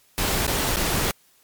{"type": "noise with dropouts", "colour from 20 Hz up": "pink", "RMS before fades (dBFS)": -23, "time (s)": [0.18, 1.11], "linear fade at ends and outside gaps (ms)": 0, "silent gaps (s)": [[0.466, 0.478], [0.76, 0.768]], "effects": ["white hiss -59 dBFS RMS until 1.43 s", "MP3 96 kbps"]}